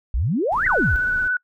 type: exponential two-way sweep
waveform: sine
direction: up then down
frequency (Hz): 49 to 2093 to 49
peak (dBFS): -18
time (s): 0.14-0.96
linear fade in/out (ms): 0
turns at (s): 0.66
type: noise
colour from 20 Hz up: brown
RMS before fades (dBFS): -35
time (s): 0.52-1.28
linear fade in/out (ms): 2
type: tone with vibrato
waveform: sine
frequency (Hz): 1489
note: F#6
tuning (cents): +11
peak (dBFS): -18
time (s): 0.66-1.37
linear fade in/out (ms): 5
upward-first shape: sine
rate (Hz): 17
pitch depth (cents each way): 25
effects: noise-tail reverb RT60 0.1 s tail -25 dB re dry